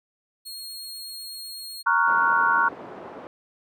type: tone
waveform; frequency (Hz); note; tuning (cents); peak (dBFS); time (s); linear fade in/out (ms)
sawtooth; 4277; C8; +37; -32; 0.45-1.83; 20
type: chord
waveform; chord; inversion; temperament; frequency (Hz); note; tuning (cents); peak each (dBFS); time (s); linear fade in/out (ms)
sine; Gb major seventh; first; equal; 932.3 / 1108.7 / 1396.9 / 1480; Bb5 / Db6 / F6 / Gb6; 0 / 0 / 0 / 0; -23; 1.86-2.69; 10
type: band-pass noise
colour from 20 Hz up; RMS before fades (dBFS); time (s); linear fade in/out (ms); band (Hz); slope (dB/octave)
pink; -40; 2.07-3.27; 0; 310 to 940; 12
effects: none